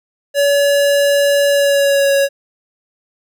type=tone with pitch glide; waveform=square; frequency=568 to 555.7 Hz; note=C#5 to C#5; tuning=+42 to +4 cents; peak=-11 dBFS; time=0.34-2.29 s; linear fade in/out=50 ms; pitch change=-38 cents; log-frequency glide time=1.49-2.13 s; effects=none